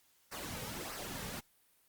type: noise with flanger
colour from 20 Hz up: pink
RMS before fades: -43 dBFS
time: 0.31-1.41 s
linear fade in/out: 20 ms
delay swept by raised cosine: 0.28 to 2.98 ms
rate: 1.6 Hz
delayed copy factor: -0.65
effects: white hiss -70 dBFS RMS until 1.88 s + Opus 48 kbps